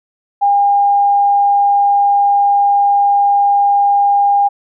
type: tone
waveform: sine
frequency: 807 Hz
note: G#5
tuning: 50 cents flat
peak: -8 dBFS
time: 0.41-4.49 s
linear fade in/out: 20 ms
effects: none